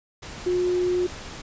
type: tone in noise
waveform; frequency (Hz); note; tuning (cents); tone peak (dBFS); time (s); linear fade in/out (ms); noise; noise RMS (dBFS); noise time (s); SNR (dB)
sine; 359.5; F#4; -50; -20; 0.46-1.07; 10; pink; -38; 0.22-1.42; +15
effects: resampled to 16000 Hz